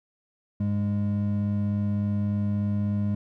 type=tone pair together; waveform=triangle; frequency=101.53 / 205 Hz; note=G#2 / G#3; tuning=-39 / -22 cents; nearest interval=octave; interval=1217 cents; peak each=-24 dBFS; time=0.6-3.15 s; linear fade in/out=5 ms; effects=none